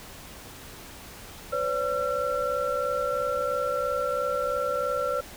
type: tone cluster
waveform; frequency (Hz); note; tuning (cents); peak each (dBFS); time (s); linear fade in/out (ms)
sine; 507 / 570 / 1356; B4 / C#5 / E6; +45 / +48 / +49; -29; 1.52-5.21; 10
effects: pink hiss -44 dBFS RMS until 5.36 s